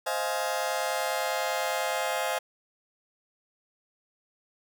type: chord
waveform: sawtooth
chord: F minor seventh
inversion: second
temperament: just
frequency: 523.8 / 628.6 / 698.5 / 838.1 Hz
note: C5 / Eb5 / F5 / Ab5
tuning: +2 / +18 / 0 / +16 cents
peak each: -29 dBFS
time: 0.06-2.39 s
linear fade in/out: 10 ms
effects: none